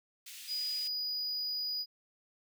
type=high-pass noise; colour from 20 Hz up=pink; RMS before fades=-48 dBFS; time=0.26-0.88 s; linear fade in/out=5 ms; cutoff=2400 Hz; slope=24 dB/octave
type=tone; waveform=triangle; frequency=4925 Hz; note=D#8; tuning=19 cents flat; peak=-32 dBFS; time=0.47-1.86 s; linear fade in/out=50 ms
effects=none